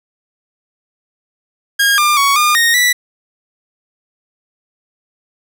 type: tone with pitch steps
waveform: sawtooth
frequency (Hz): 1628 / 1197 / 1118 / 1211 / 1858 / 1963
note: G#6 / D6 / C#6 / D#6 / A#6 / B6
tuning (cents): -35 / +33 / +14 / -47 / -6 / -11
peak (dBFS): -6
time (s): 1.79-2.93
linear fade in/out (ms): 10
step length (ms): 190
effects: none